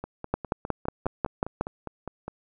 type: two click trains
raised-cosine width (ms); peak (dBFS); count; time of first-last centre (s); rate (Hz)
1; -10 / -20; 8 / 12; 0.34-1.61 / 0.04-2.28; 5.51 / 4.91
effects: none